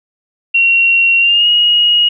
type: tone with pitch glide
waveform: sine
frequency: 2741 to 2884 Hz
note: F7 to F#7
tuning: -33 to -45 cents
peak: -7 dBFS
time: 0.54-2.09 s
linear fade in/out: 10 ms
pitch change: +88 cents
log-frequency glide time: 1.19-1.48 s
effects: none